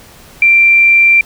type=tone; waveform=sine; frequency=2359 Hz; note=D7; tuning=7 cents sharp; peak=-4 dBFS; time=0.42-1.21 s; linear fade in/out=2 ms; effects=pink hiss -39 dBFS RMS until 1.25 s